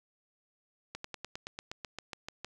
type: slowing click train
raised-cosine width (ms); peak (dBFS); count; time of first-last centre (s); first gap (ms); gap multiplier
0.2; -22; 13; 0.95-2.446; 94; 1.05
effects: 10-bit